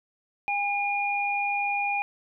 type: tone pair together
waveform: sine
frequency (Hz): 810.2 / 2428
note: G#5 / D#7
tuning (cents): -43 / -43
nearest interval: octave + perfect fifth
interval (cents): 1900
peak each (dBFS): -27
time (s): 0.48-2.02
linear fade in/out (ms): 0
effects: none